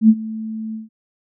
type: tone with ADSR envelope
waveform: sine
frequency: 220 Hz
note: A3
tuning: in tune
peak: -4 dBFS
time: 0.01-0.89 s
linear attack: 80 ms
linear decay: 52 ms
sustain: -20 dB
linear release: 150 ms
effects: none